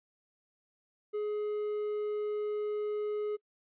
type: tone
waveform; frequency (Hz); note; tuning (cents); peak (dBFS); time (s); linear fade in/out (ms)
triangle; 420; G#4; +19; -29; 1.13-3.37; 20
effects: noise-tail reverb RT60 0.1 s tail -26 dB re dry + resampled to 8000 Hz